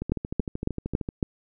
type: two click trains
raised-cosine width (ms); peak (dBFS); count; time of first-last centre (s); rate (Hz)
3; -10 / -17; 5 / 15; 0.12-1.228 / 0.02-1.089; 3.61 / 13.1
effects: none